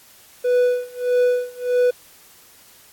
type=tone with tremolo; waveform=triangle; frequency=493.9 Hz; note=B4; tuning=in tune; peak=-11 dBFS; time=0.44-1.91 s; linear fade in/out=10 ms; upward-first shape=sine; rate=1.6 Hz; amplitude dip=95%; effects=white hiss -49 dBFS RMS until 2.92 s + AAC 64 kbps